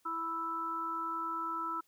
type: harmonic tone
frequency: 329.6 Hz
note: E4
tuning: in tune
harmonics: 1 / 3 / 4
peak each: -45 / -40 / -35 dBFS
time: 0.05-1.81 s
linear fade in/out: 10 ms
effects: white hiss -72 dBFS RMS until 1.87 s